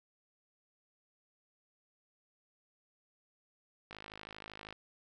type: click train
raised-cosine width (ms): 0.3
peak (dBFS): -30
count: 44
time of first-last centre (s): 3.91-4.726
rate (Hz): 52.7
effects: none